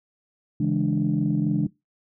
sine tone cluster, 140.5 / 164.6 / 207.2 / 294.9 Hz, C#3 / E3 / G#3 / D4, +24 / -2 / -4 / +7 cents, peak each -25 dBFS, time 0.6-1.67 s, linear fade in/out 5 ms, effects noise-tail reverb RT60 0.2 s tail -21 dB re dry + tanh soft clip ceiling -12 dBFS

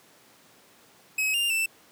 45% pulse tone with pitch steps, 2555 / 2798 / 2661 Hz, D#7 / F7 / E7, +45 / +3 / +16 cents, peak -23 dBFS, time 1.18-1.66 s, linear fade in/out 5 ms, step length 160 ms, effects pink hiss -56 dBFS RMS until 1.91 s + high-pass 200 Hz 12 dB/octave

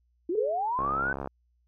sine linear sweep, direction up, 317.9 to 1538 Hz, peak -26 dBFS, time 0.29-1.13 s, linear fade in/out 5 ms
sine tone with exponential decay, 425.2 Hz, G#4, 41 cents sharp, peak -21 dBFS, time 0.35-0.77 s, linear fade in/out 5 ms, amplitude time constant 90 ms
click train, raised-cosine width 1 ms, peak -20 dBFS, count 34, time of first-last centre 0.79-1.274 s, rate 68.2 Hz
effects added 60 Hz sine -66 dBFS peak until 1.67 s

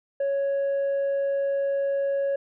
sine tone with tanh clipping, 555 Hz, C#5, 2 cents sharp, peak -23 dBFS, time 0.2-2.36 s, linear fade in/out 5 ms, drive 2 dB, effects none

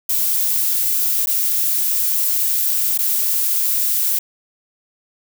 violet noise with dropouts, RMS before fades -18 dBFS, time 0.09-4.19 s, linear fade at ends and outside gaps 5 ms, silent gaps 1.259-1.271 / 2.977-2.987 s, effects none

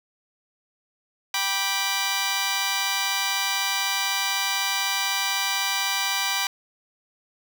10% pulse chord, G major, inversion none, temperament just, 784 / 980 / 1176 Hz, G5 / B5 / D6, 0 / -14 / +2 cents, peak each -20 / -19 / -22 dBFS, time 1.34-6.47 s, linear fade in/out 2 ms, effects none

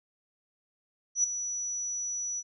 sine tone with ADSR envelope, 5900 Hz, F#8, 6 cents flat, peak -20 dBFS, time 1.15-2.43 s, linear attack 89 ms, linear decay 5 ms, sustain -11 dB, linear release 44 ms, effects none

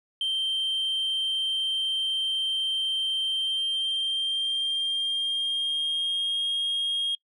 sine tone with pitch glide, 3136 to 3252 Hz, G7 to G#7, 0 to -37 cents, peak -22 dBFS, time 0.21-7.15 s, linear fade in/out 2 ms, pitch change +63 cents, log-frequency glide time 3.27-6.48 s, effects noise-tail reverb RT60 0.1 s tail -26 dB re dry + tanh soft clip ceiling -23 dBFS

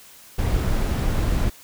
brown noise, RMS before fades -21 dBFS, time 0.38-1.5 s, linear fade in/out 10 ms, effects white hiss -47 dBFS RMS until 1.63 s

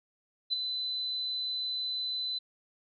sine tone with ADSR envelope, 4017 Hz, B7, 29 cents sharp, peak -24 dBFS, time 0.5-2.39 s, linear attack 30 ms, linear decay 12 ms, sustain -7 dB, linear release 12 ms, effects none

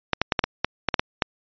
clicks, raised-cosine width 0.3 ms, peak -3 dBFS, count 10, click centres 0.133 / 0.216 / 0.322 / 0.392 / 0.44 / 0.646 / 0.887 / 0.942 / 0.995 / 1.222 s, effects resampled to 11025 Hz

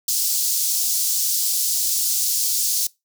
pink high-pass noise, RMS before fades -21 dBFS, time 0.08-2.87 s, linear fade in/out 5 ms, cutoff 5000 Hz, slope 24 dB/octave, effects noise-tail reverb RT60 0.2 s tail -22 dB re dry

